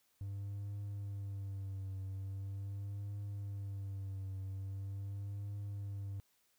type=tone with vibrato; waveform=triangle; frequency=98.7 Hz; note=G2; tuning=12 cents sharp; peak=-37 dBFS; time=0.21-6.2 s; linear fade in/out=0 ms; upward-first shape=triangle; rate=0.42 Hz; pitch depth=53 cents each way; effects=tanh soft clip ceiling -33 dBFS + white hiss -75 dBFS RMS until 6.58 s